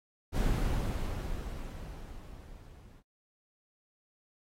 brown noise with level ramp, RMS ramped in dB -27 to -54 dBFS, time 0.32-3.03 s, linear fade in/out 50 ms, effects AAC 48 kbps

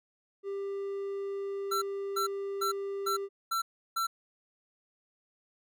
triangle tone, 396.1 Hz, G4, 18 cents sharp, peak -31 dBFS, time 0.43-3.29 s, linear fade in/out 50 ms
square tone bursts, 1347 Hz, E6, 37 cents sharp, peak -29 dBFS, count 6, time 1.71-4.07 s, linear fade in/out 10 ms, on 110 ms, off 340 ms
effects none

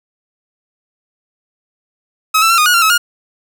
sawtooth tone with pitch steps, 1278 / 1329 / 1359 / 1231 / 1451 / 1377 / 1291 / 1424 Hz, D#6 / E6 / F6 / D#6 / F#6 / F6 / E6 / F6, +46 / +14 / -48 / -19 / -34 / -25 / -37 / +33 cents, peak -5 dBFS, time 2.34-2.98 s, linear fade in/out 10 ms, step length 80 ms, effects none

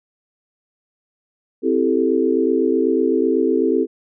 sine chord, A minor seventh, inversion first, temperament equal, 261.6 / 329.6 / 392 / 440 Hz, C4 / E4 / G4 / A4, 0 / 0 / 0 / 0 cents, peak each -20 dBFS, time 1.62-3.87 s, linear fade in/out 50 ms, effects none

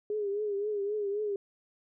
sine tone with vibrato, 411.4 Hz, G#4, 16 cents flat, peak -29 dBFS, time 0.1-1.36 s, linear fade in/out 2 ms, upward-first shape triangle, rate 3.8 Hz, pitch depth 81 cents each way, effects none

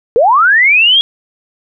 sine linear sweep, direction up, 427.9 to 3338 Hz, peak -5 dBFS, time 0.16-1.01 s, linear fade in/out 0 ms, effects none

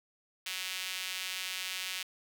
sawtooth tone with high-pass filter, 186 Hz, F#3, 9 cents sharp, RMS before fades -38 dBFS, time 0.46-2.03 s, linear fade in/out 5 ms, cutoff 2700 Hz, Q 1.6, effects none

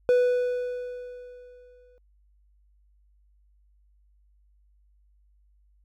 triangle tone with exponential decay, 494.5 Hz, B4, 2 cents sharp, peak -14 dBFS, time 0.09-1.98 s, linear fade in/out 0 ms, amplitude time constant 410 ms, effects added 50 Hz sine -59 dBFS peak until 5.84 s

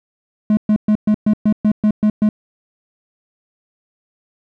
triangle tone bursts, 212.3 Hz, G#3, 38 cents sharp, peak -8 dBFS, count 10, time 0.5-2.29 s, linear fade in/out 2 ms, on 71 ms, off 120 ms, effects none

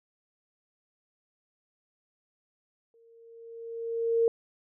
sine tone with exponential growth, 460 Hz, A#4, 23 cents flat, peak -19 dBFS, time 2.94-4.28 s, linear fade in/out 1 ms, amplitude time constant 290 ms, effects none

